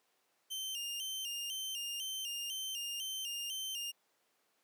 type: tone with vibrato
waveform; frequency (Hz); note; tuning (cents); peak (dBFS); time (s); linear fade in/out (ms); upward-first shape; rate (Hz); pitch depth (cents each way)
sawtooth; 2953; F#7; -4; -35; 0.5-3.92; 20; square; 2; 83
effects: pink hiss -75 dBFS RMS until 4.63 s + high-pass 400 Hz 12 dB/octave